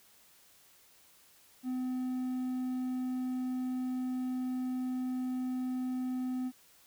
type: tone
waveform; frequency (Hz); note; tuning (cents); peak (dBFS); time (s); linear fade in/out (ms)
triangle; 254.4; C4; -48; -30; 1.63-6.52; 50
effects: white hiss -62 dBFS RMS until 6.86 s